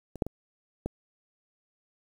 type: clicks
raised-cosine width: 2 ms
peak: -27 / -11 / -22 / -17 dBFS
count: 4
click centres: 0.157 / 0.222 / 0.266 / 0.86 s
effects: 8-bit